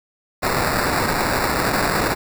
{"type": "noise with sample-and-hold", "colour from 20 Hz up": "white", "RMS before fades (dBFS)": -20, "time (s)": [0.42, 2.15], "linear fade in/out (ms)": 20, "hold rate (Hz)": 3150, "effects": []}